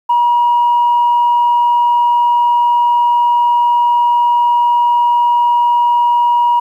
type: tone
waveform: sine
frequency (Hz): 958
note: A#5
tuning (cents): +47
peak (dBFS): -7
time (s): 0.09-6.6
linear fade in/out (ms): 10
effects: tanh soft clip ceiling -5 dBFS + 8-bit